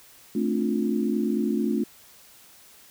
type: chord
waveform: sine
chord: D minor seventh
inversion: second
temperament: just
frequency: 220.2 / 264.3 / 293.7 / 352.4 Hz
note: A3 / C4 / D4 / F4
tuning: +2 / +18 / 0 / +16 cents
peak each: -25 / -29 / -29 / -29 dBFS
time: 0.35-1.84 s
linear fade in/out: 5 ms
effects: white hiss -52 dBFS RMS until 2.9 s